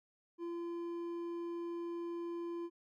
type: tone with hard clipping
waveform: triangle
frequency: 341.6 Hz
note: F4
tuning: 38 cents flat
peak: -40 dBFS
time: 0.38-2.7 s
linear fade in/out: 50 ms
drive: 9 dB
effects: none